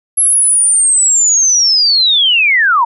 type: linear sweep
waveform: sine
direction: down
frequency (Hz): 11175 to 886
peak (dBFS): -7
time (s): 0.17-2.85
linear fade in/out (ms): 10
effects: none